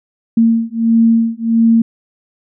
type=beating tone pair; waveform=sine; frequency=227.5 / 229 Hz; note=A#3 / A#3; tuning=-42 / -31 cents; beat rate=1.5 Hz; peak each=-12 dBFS; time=0.37-1.82 s; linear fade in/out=5 ms; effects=none